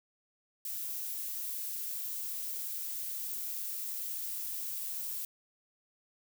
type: noise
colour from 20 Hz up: violet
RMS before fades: -38 dBFS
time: 0.65-5.25 s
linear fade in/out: 2 ms
effects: none